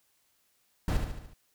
brown noise with echo, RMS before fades -27 dBFS, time 0.88-0.97 s, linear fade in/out 2 ms, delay 73 ms, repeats 5, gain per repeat -5 dB, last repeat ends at 1.335 s, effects white hiss -71 dBFS RMS until 1.54 s

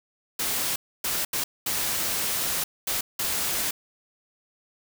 white noise bursts at uneven times, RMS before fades -27 dBFS, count 6, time 0.39-0.76 / 1.04-1.25 / 1.33-1.44 / 1.66-2.64 / 2.87-3.01 / 3.19-3.71 s, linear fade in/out 5 ms, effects none

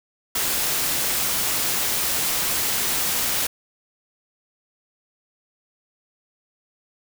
white noise, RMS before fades -23 dBFS, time 0.35-3.47 s, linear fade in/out 5 ms, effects none

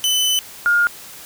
sawtooth / sine tone pair in turn, 3016 / 1418.8 Hz, F#7 / F6, +32 / +27 cents, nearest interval octave + minor second, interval 1305 cents, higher first, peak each -12 dBFS, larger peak neither, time 0.04-0.39 / 0.66-0.87 s, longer first, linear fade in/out 0 ms, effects white hiss -38 dBFS RMS until 1.25 s

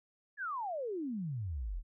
sine exponential sweep, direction down, 1751 to 35.72 Hz, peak -35 dBFS, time 0.37-1.83 s, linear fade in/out 50 ms, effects none

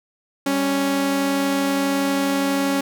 sawtooth tone pair together, 195.59 / 277.2 Hz, G3 / C#4, -4 / 0 cents, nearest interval tritone, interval 604 cents, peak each -24 / -15 dBFS, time 0.46-2.81 s, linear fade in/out 5 ms, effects none

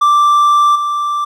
triangle tone with level steps, 1174.7 Hz, D6, in tune, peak -5 / -12 dBFS, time 0.01-1.25 s, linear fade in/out 10 ms, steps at 0.75 s, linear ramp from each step 10 ms, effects none

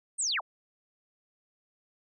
sine linear sweep, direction down, 8870 to 477.3 Hz, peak -27 dBFS, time 0.18-0.41 s, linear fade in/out 20 ms, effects none

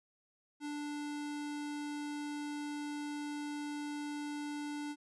square tone, 293.7 Hz, D4, in tune, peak -39 dBFS, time 0.6-4.96 s, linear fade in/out 50 ms, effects resampled to 24000 Hz

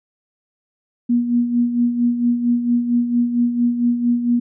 sine tone with tremolo, 240 Hz, B3, 49 cents flat, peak -12 dBFS, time 1.09-4.4 s, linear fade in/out 10 ms, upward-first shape sine, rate 4.4 Hz, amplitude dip 60%, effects none

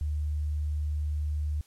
sine tone, 75 Hz, D2, 37 cents sharp, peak -27 dBFS, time 0.01-1.61 s, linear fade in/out 0 ms, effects white hiss -62 dBFS RMS until 1.66 s + low-pass 11000 Hz 12 dB/octave

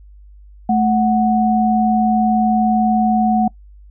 sine tone pair together, 218.3 / 739 Hz, A3 / F#5, -13 / -2 cents, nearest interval octave + major sixth, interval 2111 cents, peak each -14 / -15 dBFS, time 0.69-3.48 s, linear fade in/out 5 ms, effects noise-tail reverb RT60 0.1 s tail -23 dB re dry + added 50 Hz sine -39 dBFS peak until 3.9 s

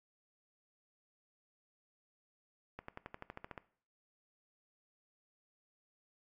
accelerating click train, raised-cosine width 0.5 ms, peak -29 dBFS, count 11, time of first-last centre 2.79-3.578 s, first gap 94 ms, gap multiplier 0.96, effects noise-tail reverb RT60 0.5 s tail -18 dB re dry + AAC 64 kbps

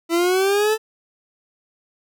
40% pulse linear sweep, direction up, 330.5 to 442.9 Hz, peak -15 dBFS, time 0.09-0.78 s, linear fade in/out 50 ms, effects none

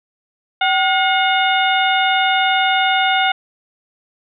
harmonic tone with a mistuned harmonic, 720 Hz, F#5, 47 cents flat, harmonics 1 / 2 / 3 / 4 / 5, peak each -16 / -19 / -21 / -22 / -23 dBFS, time 0.61-3.32 s, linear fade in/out 5 ms, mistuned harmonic 1, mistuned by +100 cents, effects none

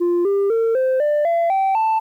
sine tone with pitch steps, 348.7 / 398.2 / 454.8 / 519.5 / 593.3 / 677.5 / 773.8 / 883.8 Hz, F4 / G4 / A#4 / C5 / D5 / E5 / G5 / A5, -3 / +27 / -43 / -12 / +18 / +47 / -23 / +7 cents, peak -12 dBFS, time 0-2 s, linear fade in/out 20 ms, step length 250 ms, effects tanh soft clip ceiling -14 dBFS + 9-bit

